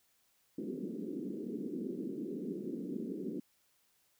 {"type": "band-pass noise", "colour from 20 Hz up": "pink", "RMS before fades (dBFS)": -40, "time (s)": [0.58, 3.4], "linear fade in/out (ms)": 5, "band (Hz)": [190, 410], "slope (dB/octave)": 48, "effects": ["white hiss -73 dBFS RMS until 4.19 s"]}